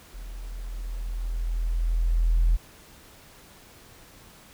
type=tone with level ramp; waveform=sine; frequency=41.48 Hz; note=E1; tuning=12 cents sharp; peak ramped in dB=-36 to -15 dBFS; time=0.13-2.57 s; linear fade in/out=20 ms; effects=tanh soft clip ceiling -14 dBFS + pink hiss -51 dBFS RMS until 4.53 s